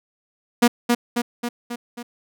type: tone with echo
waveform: sawtooth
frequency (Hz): 239.5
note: A#3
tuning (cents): +47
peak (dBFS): -7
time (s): 0.62-0.68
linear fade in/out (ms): 10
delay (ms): 270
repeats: 5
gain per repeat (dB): -4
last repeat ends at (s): 2.03
effects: none